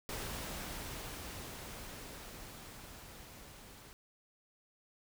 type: noise with level ramp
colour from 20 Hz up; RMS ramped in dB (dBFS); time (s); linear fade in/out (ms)
pink; -41 to -55; 0.09-3.93; 0
effects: none